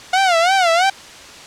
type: tone with vibrato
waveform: sawtooth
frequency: 717 Hz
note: F5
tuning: 45 cents sharp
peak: -8 dBFS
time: 0.13-0.9 s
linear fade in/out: 5 ms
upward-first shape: sine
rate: 3 Hz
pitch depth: 150 cents each way
effects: white hiss -37 dBFS RMS until 1.46 s + low-pass 6000 Hz 12 dB/octave